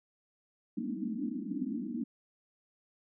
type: band-pass noise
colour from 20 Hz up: white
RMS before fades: -36 dBFS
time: 0.77-2.04 s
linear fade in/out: 10 ms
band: 190 to 310 Hz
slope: 96 dB/octave
effects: none